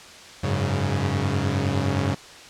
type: chord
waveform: sawtooth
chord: F# suspended second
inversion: none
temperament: equal with one note detuned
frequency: 92.5 / 102.16 / 138.59 Hz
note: F#2 / G#2 / C#3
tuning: 0 / -28 / 0 cents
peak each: -22 dBFS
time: 0.43-2.15 s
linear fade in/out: 10 ms
effects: white hiss -43 dBFS RMS until 2.49 s + low-pass 6000 Hz 12 dB/octave